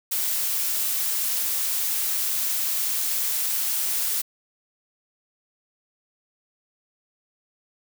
blue noise, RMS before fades -25 dBFS, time 0.11-4.22 s, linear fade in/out 10 ms, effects none

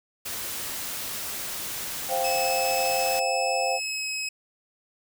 white noise, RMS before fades -33 dBFS, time 0.25-3.2 s, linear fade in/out 10 ms
sine chord, C suspended fourth, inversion none, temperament equal, 523.3 / 698.5 / 784 Hz, C5 / F5 / G5, 0 / 0 / 0 cents, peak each -28 dBFS, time 2.08-3.8 s, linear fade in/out 50 ms
20% pulse tone with pitch glide, 2600 to 2557 Hz, E7 to D#7, -24 to +47 cents, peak -23 dBFS, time 2.24-4.29 s, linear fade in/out 5 ms, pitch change -29 cents, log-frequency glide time 3.61-4.06 s
effects none

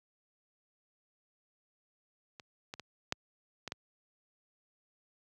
clicks, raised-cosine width 0.2 ms, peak -30 / -24 / -27 / -13 / -22 / -19 dBFS, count 6, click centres 2.398 / 2.739 / 2.797 / 3.124 / 3.677 / 3.721 s, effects high-pass 80 Hz 12 dB/octave

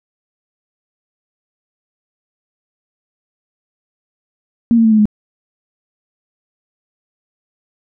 sine tone with pitch steps, 233.1 / 227.3 / 221.5 / 216 / 210.6 Hz, A#3 / A#3 / A3 / A3 / G#3, 0 / -43 / +12 / -32 / +24 cents, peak -7 dBFS, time 4.71-5.055 s, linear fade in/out 0 ms, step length 69 ms, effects none

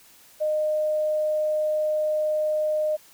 sine tone, 613 Hz, D#5, 26 cents flat, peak -21 dBFS, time 0.4-2.97 s, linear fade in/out 20 ms, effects white hiss -53 dBFS RMS until 3.13 s

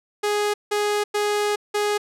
sawtooth tone bursts at uneven times, 415.3 Hz, G#4, in tune, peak -16 dBFS, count 4, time 0.23-0.54 / 0.71-1.04 / 1.14-1.56 / 1.74-1.98 s, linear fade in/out 10 ms, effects low-pass 11000 Hz 12 dB/octave

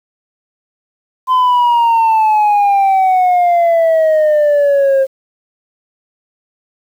sine exponential sweep, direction down, 1031 to 531 Hz, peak -5 dBFS, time 1.27-5.07 s, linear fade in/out 50 ms, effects tanh soft clip ceiling -7 dBFS + 7-bit

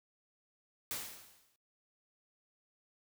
white noise with exponential decay, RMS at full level -37 dBFS, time 0.91-1.56 s, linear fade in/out 0 ms, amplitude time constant 140 ms, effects noise-tail reverb RT60 0.2 s tail -23 dB re dry

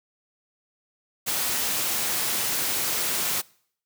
white noise, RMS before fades -26 dBFS, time 1.26-3.42 s, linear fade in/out 20 ms, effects noise-tail reverb RT60 0.6 s tail -24 dB re dry + high-pass 100 Hz 12 dB/octave

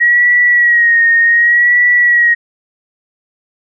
sine tone with vibrato, 1900 Hz, A#6, 33 cents sharp, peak -6 dBFS, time 0-2.35 s, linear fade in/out 20 ms, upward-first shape sine, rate 0.67 Hz, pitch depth 46 cents each way, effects none

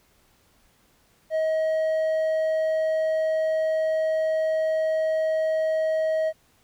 sine tone with hard clipping, 634 Hz, D#5, 32 cents sharp, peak -22 dBFS, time 1.3-6.33 s, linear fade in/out 50 ms, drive 3 dB, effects pink hiss -62 dBFS RMS until 6.63 s

